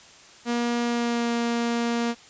sawtooth tone with pitch glide, 238.1 to 235.1 Hz, A#3 to A#3, +37 to +15 cents, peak -19 dBFS, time 0.45-2.15 s, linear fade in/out 50 ms, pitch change -22 cents, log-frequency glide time 0.84-1.32 s, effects white hiss -49 dBFS RMS until 2.29 s + resampled to 16000 Hz

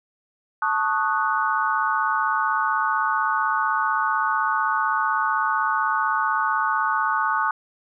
sine chord, D# half-diminished seventh, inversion second, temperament equal, 880 / 1108.7 / 1244.5 / 1480 Hz, A5 / C#6 / D#6 / F#6, 0 / 0 / 0 / 0 cents, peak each -25 dBFS, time 0.62-7.51 s, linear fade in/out 2 ms, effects none

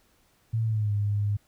sine tone with pitch glide, 112.8 to 102.84 Hz, A2 to G#2, +44 to -17 cents, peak -23 dBFS, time 0.53-1.37 s, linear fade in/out 10 ms, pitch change -161 cents, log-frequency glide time 0.64-0.92 s, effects pink hiss -65 dBFS RMS until 1.47 s

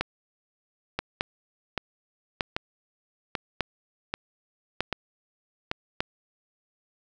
two click trains, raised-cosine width 0.3 ms, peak -11 / -9 dBFS, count 7 / 6, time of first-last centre 0.99-5.714 / 0.01-6.005 s, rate 1.27 / 0.834 Hz, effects none

